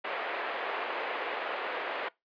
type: band-pass noise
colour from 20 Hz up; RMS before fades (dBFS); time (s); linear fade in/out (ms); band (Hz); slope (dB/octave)
pink; -35; 0.04-2.09; 10; 440 to 2700; 24
effects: noise-tail reverb RT60 0.2 s tail -23 dB re dry + resampled to 11025 Hz